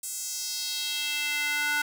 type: tone with high-pass filter sweep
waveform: square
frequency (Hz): 294.5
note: D4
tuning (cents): +5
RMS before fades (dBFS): -30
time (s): 0.03-1.82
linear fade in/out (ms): 5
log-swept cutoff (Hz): 8200 to 1400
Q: 2.3
effects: none